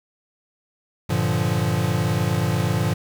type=chord; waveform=square; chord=G minor seventh; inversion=none; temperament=equal; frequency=98 / 116.54 / 146.83 / 174.61 Hz; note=G2 / Bb2 / D3 / F3; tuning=0 / 0 / 0 / 0 cents; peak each=-26 / -25 / -26 / -26 dBFS; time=1.09-2.94 s; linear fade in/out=10 ms; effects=8-bit